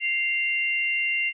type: tone pair together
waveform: sine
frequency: 2102 / 2766 Hz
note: C7 / F7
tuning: +7 / -17 cents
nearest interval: perfect fourth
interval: 476 cents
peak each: -25 dBFS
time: 0-1.33 s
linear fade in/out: 50 ms
effects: none